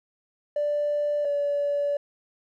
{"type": "tone pair in turn", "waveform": "triangle", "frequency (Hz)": [587.3, 574.9], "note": ["D5", "D5"], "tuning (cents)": [0, -37], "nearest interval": "unison", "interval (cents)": 37, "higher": "first", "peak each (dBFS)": -19, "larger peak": "neither", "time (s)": [[0.56, 1.25], [1.25, 1.97]], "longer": "second", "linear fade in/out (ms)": 5, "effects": ["tanh soft clip ceiling -20 dBFS"]}